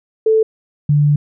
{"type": "tone pair in turn", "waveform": "sine", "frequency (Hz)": [440, 146.83], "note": ["A4", "D3"], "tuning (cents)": [0, 0], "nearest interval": "octave + perfect fifth", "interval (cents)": 1900, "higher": "first", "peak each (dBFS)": -9, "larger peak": "neither", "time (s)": [[0.26, 0.43], [0.89, 1.16]], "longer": "second", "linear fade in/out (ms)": 5, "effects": []}